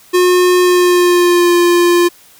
square tone with pitch glide, 360 to 348.9 Hz, F#4 to F4, -47 to -2 cents, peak -8 dBFS, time 0.13-2.09 s, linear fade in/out 20 ms, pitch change -55 cents, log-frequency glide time 0.62-1.54 s, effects white hiss -44 dBFS RMS until 2.39 s

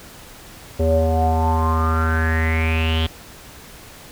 square tone with low-pass filter sweep, 80.5 Hz, E2, 41 cents flat, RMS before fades -18 dBFS, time 0.79-3.07 s, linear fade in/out 10 ms, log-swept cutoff 500 to 3300 Hz, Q 9.1, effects pink hiss -41 dBFS RMS until 4.11 s

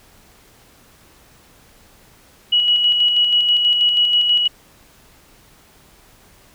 sine tone with tremolo, 2920 Hz, F#7, 24 cents flat, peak -11 dBFS, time 2.52-4.48 s, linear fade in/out 10 ms, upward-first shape square, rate 6.2 Hz, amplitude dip 35%, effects pink hiss -50 dBFS RMS until 6.54 s

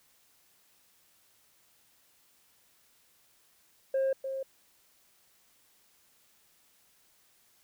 sine tone with echo, 535 Hz, C5, 38 cents sharp, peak -23 dBFS, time 3.94-4.13 s, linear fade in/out 5 ms, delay 300 ms, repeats 1, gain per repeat -9 dB, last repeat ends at 4.43 s, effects tanh soft clip ceiling -24 dBFS + white hiss -66 dBFS RMS until 7.63 s

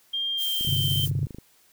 sine tone with pitch glide, 3200 to 3125 Hz, G7 to G7, +35 to -6 cents, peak -25 dBFS, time 0.13-1.06 s, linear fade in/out 10 ms, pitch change -41 cents, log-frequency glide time 0.32-0.77 s
violet noise, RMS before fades -32 dBFS, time 0.37-1.11 s, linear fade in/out 50 ms
click train, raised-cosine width 3 ms, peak -26 dBFS, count 21, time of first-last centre 0.61-1.385 s, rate 25.8 Hz
sine chord, G suspended fourth, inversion none, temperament equal, 98 / 130.81 / 146.83 Hz, G2 / C3 / D3, 0 / 0 / 0 cents, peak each -28 dBFS, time 0.67-1.26 s, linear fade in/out 5 ms
effects white hiss -60 dBFS RMS until 1.72 s

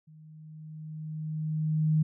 sine tone with level ramp, 155.56 Hz, D#3, in tune, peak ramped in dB -50 to -20 dBFS, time 0.07-2.03 s, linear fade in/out 10 ms, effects none

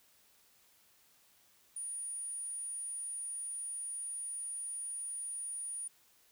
sine tone, 9520 Hz, D9, 22 cents sharp, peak -38 dBFS, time 1.76-5.88 s, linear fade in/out 5 ms, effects white hiss -67 dBFS RMS until 6.31 s

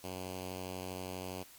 5% pulse tone with notch filter, 92.4 Hz, F#2, 2 cents flat, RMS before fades -42 dBFS, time 0.03-1.44 s, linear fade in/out 20 ms, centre 1300 Hz, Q 1.4, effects white hiss -57 dBFS RMS until 1.58 s + MP3 96 kbps

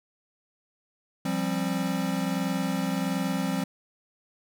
square chord, F suspended second, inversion none, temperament equal with one note detuned, 174.61 / 196 / 264.8 Hz, F3 / G3 / C4, 0 / 0 / +21 cents, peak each -31 dBFS, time 1.25-3.64 s, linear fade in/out 5 ms, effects none

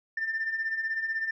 sine beating tone pair, 1777 / 1793 Hz, A6 / A6, +17 / +32 cents, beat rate 16 Hz, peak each -34 / -28 dBFS, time 0.17-1.31 s, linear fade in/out 5 ms, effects tanh soft clip ceiling -23 dBFS

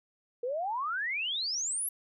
sine exponential sweep, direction up, 466.2 to 11630 Hz, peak -30 dBFS, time 0.43-1.89 s, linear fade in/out 5 ms, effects none

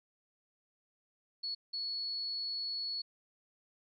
sine tone bursts at uneven times, 4390 Hz, C#8, 18 cents flat, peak -35 dBFS, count 2, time 1.43-1.55 / 1.73-3.02 s, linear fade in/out 10 ms, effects none

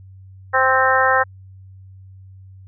harmonic tone, 261.6 Hz, C4, in tune, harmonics 2 / 3 / 4 / 5 / 6 / 7, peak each -20 / -20 / -20 / -20 / -20 / -20 dBFS, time 0.53-1.24 s, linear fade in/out 20 ms, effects added 95 Hz sine -39 dBFS peak until 2.67 s

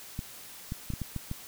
clicks, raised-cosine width 5 ms, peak -21 dBFS, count 7, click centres 0.191 / 0.721 / 0.903 / 0.937 / 1.017 / 1.163 / 1.314 s, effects white hiss -47 dBFS RMS until 1.47 s

